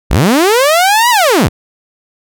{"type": "linear two-way sweep", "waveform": "sawtooth", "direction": "up then down", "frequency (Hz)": [33.07, 998, 39.77], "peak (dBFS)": -3, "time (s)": [0.1, 1.49], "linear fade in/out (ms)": 20, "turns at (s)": 1.1, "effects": []}